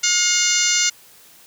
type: harmonic tone with a mistuned harmonic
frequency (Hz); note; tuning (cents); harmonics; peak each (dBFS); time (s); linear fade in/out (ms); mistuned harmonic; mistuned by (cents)
715; F5; +41; 2 / 3 / 4 / 5 / 6 / 7 / 8 / 9 / 10; -27 / -23 / -25 / -27 / -25 / -26 / -25 / -21 / -23; 0.03-0.9; 10; 9; -40
effects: white hiss -48 dBFS RMS until 1.46 s + high-pass 60 Hz 12 dB/octave